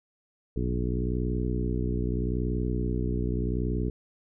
harmonic tone with a mistuned harmonic, 60.8 Hz, B1, 26 cents flat, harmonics 1 / 2 / 3 / 4 / 5 / 6 / 7, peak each -29 / -32 / -34 / -35 / -36 / -37 / -37 dBFS, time 0.56-3.9 s, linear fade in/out 5 ms, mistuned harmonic 1, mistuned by -97 cents, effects none

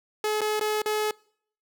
sawtooth tone with dropouts, 426.3 Hz, G#4, 45 cents sharp, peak -20 dBFS, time 0.24-1.11 s, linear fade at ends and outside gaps 2 ms, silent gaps 0.408-0.415 / 0.596-0.61 / 0.819-0.859 s, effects noise-tail reverb RT60 0.6 s tail -25 dB re dry

